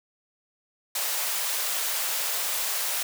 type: high-pass noise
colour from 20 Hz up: white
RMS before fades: -28 dBFS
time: 0.95-3.03 s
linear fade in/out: 5 ms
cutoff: 500 Hz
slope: 24 dB/octave
effects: none